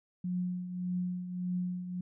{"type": "tone with tremolo", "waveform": "sine", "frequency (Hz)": 180.1, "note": "F#3", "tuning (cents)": -46, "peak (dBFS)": -29, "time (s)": [0.24, 2.01], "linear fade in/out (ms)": 5, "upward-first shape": "triangle", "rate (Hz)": 1.7, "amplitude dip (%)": 65, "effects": []}